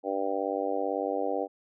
harmonic tone, 98 Hz, G2, in tune, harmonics 3 / 4 / 5 / 6 / 7 / 8, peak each -35 / -36 / -32 / -34 / -36 / -35 dBFS, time 0.03-1.48 s, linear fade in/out 50 ms, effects none

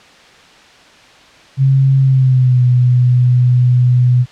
sine tone with pitch glide, 134.8 to 124.33 Hz, C#3 to B2, -48 to +12 cents, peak -7 dBFS, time 1.57-4.26 s, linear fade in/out 50 ms, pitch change -140 cents, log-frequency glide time 1.99-2.63 s, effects white hiss -42 dBFS RMS until 4.31 s + low-pass 4000 Hz 12 dB/octave

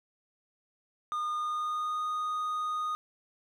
triangle tone with pitch glide, 1219 to 1237.4 Hz, D#6 to D#6, -36 to -10 cents, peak -28 dBFS, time 1.12-2.95 s, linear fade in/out 0 ms, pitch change +26 cents, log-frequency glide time 1.34-2.07 s, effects none

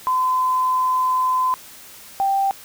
sine tone pair in turn, 1021 / 784.4 Hz, C6 / G5, -43 / +1 cents, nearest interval perfect fourth, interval 456 cents, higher first, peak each -16 dBFS, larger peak neither, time 0.07-1.54 / 2.2-2.51 s, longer first, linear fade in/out 0 ms, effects white hiss -42 dBFS RMS until 2.64 s

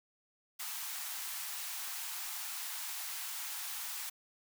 white high-pass noise, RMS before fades -41 dBFS, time 0.59-4.1 s, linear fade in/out 10 ms, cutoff 750 Hz, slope 48 dB/octave, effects none

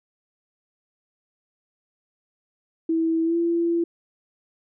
sine tone with pitch glide, 326.3 to 338.6 Hz, E4 to E4, -18 to +46 cents, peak -19 dBFS, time 2.89-3.84 s, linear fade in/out 5 ms, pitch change +64 cents, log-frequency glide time 3.24-3.36 s, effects none

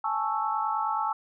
sine chord, A major seventh, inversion third, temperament equal, 830.6 / 880 / 1108.7 / 1318.5 Hz, G#5 / A5 / C#6 / E6, 0 / 0 / 0 / 0 cents, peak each -32 / -29 / -33 / -31 dBFS, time 0.04-1.13 s, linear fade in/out 5 ms, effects none

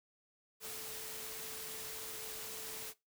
sine tone in noise, 439.8 Hz, A4, 1 cent flat, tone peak -53 dBFS, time 0.6-2.94 s, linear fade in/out 50 ms, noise white, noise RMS -45 dBFS, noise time 0.6-2.94 s, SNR -11 dB, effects noise-tail reverb RT60 0.2 s tail -19 dB re dry

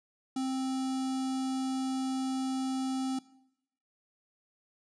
square tone with notch filter, 262.7 Hz, C4, 7 cents sharp, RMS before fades -32 dBFS, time 0.36-3.19 s, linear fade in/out 5 ms, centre 2000 Hz, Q 1.1, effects noise-tail reverb RT60 0.8 s tail -20 dB re dry + resampled to 22050 Hz

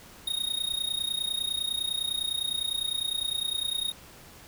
square tone with amplitude modulation, 3729 Hz, A#7, in tune, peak -25 dBFS, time 0.27-3.92 s, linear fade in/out 5 ms, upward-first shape sine, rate 29.9 Hz, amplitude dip 85%, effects pink hiss -50 dBFS RMS until 4.47 s

